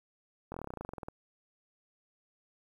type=slowing click train; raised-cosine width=1 ms; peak=-26 dBFS; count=17; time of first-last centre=0.52-1.085 s; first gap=22 ms; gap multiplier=1.06; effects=10-bit